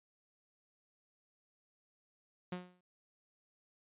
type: tone with exponential decay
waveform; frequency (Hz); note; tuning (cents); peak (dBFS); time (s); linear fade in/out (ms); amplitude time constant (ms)
sawtooth; 180; F#3; -47; -33; 2.52-2.81; 5; 61
effects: resampled to 8000 Hz